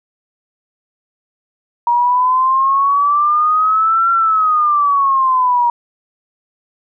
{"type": "exponential two-way sweep", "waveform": "sine", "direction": "up then down", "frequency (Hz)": [947, 1368, 947], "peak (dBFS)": -10, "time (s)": [1.87, 5.7], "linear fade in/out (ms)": 2, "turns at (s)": 4.11, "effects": []}